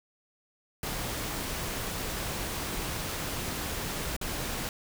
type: noise with dropouts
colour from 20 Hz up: pink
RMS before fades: -34 dBFS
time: 0.83-4.69 s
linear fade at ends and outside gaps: 1 ms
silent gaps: 4.165-4.213 s
effects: none

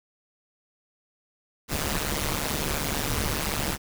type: noise with amplitude modulation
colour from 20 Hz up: pink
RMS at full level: -24 dBFS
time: 1.68-3.78 s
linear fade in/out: 50 ms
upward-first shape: sine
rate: 147 Hz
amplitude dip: 95%
effects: none

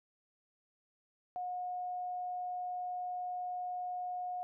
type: tone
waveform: sine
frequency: 723 Hz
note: F#5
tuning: 40 cents flat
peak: -36 dBFS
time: 1.36-4.43 s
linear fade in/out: 0 ms
effects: none

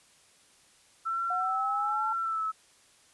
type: tone with vibrato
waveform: sine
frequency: 1329 Hz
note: E6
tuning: 14 cents sharp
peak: -28 dBFS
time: 1.05-2.52 s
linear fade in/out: 20 ms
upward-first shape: sine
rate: 1.2 Hz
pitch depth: 41 cents each way
type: linear sweep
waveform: sine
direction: up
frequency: 720 to 880 Hz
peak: -31 dBFS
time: 1.3-2.13 s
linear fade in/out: 5 ms
effects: white hiss -61 dBFS RMS until 3.13 s + resampled to 24000 Hz

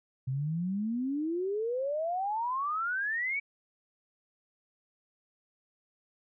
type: exponential sweep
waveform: sine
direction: up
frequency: 126.7 to 2300 Hz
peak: -29 dBFS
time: 0.27-3.4 s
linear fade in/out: 10 ms
effects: none

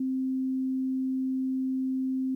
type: tone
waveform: sine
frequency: 261.6 Hz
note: C4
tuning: in tune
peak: -26 dBFS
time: 0-2.35 s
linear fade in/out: 5 ms
effects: 11-bit

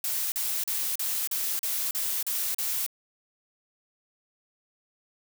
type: noise bursts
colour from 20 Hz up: blue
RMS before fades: -29 dBFS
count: 9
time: 0.04-2.864 s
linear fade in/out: 2 ms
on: 280 ms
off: 38 ms
effects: none

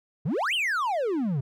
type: exponential two-way sweep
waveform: triangle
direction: up then down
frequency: 124.5 to 3215 to 124.5 Hz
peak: -22 dBFS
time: 0.25-1.41 s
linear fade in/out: 10 ms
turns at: 0.54 s
effects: none

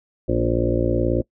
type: harmonic tone with a mistuned harmonic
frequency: 58.5 Hz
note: A#1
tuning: 7 cents sharp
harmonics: 1 / 2 / 3 / 4 / 5 / 6 / 7 / 8 / 9 / 10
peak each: -25 / -25 / -35 / -28 / -26 / -23 / -34 / -31 / -25 / -30 dBFS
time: 0.28-1.22 s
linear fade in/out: 10 ms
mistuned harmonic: 4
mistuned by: +27 cents
effects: noise-tail reverb RT60 0.1 s tail -22 dB re dry

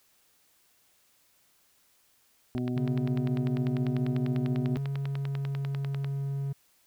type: harmonic tone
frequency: 124.3 Hz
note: B2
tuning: 12 cents sharp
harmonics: 1 / 2 / 3 / 5 / 6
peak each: -33 / -30 / -38 / -47 / -51 dBFS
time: 2.55-4.77 s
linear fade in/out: 0 ms
type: click train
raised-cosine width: 0.3 ms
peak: -23 dBFS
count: 36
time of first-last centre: 2.58-6.045 s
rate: 10.1 Hz
type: tone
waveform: triangle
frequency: 138.59 Hz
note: C#3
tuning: in tune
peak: -27 dBFS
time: 2.76-6.53 s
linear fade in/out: 10 ms
effects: white hiss -66 dBFS RMS until 6.86 s

